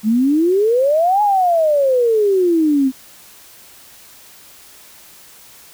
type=exponential two-way sweep; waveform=sine; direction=up then down; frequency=207.3 to 847 to 256.4 Hz; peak=-11 dBFS; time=0.03-2.92 s; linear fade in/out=50 ms; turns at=1.22 s; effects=white hiss -43 dBFS RMS until 5.73 s